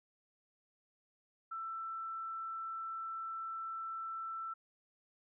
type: tone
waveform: sine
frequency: 1332 Hz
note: E6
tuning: 18 cents sharp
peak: -39 dBFS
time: 1.51-4.54 s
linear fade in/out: 10 ms
effects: none